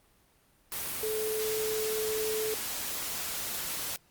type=tone in noise; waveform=sine; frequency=434.3 Hz; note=A4; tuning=23 cents flat; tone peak=-30 dBFS; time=1.03-2.54 s; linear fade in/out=0 ms; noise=white; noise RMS=-35 dBFS; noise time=0.72-3.96 s; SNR=+2 dB; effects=pink hiss -65 dBFS RMS until 4.1 s + Opus 32 kbps